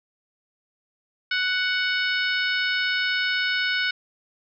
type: harmonic tone with a mistuned harmonic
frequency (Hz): 742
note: F#5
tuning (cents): +5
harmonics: 2 / 3 / 4 / 5 / 6 / 7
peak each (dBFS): -24 / -28 / -30 / -32 / -34 / -35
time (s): 1.31-3.91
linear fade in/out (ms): 5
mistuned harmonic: 6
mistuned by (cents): -29
effects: none